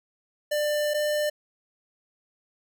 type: tone pair in turn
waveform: square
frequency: 595 / 597.5 Hz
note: D5 / D5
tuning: +22 / +30 cents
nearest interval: unison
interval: 8 cents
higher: second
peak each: -24 dBFS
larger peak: neither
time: 0.51-0.94 / 0.94-1.3 s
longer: first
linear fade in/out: 10 ms
effects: none